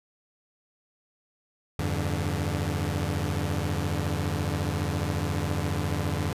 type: tone cluster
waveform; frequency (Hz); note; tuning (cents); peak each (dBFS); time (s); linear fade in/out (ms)
sawtooth; 85 / 99.5 / 145.7; F2 / G2 / D3; -46 / +26 / -13; -26 / -27 / -27; 1.79-6.33; 0
effects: resampled to 32000 Hz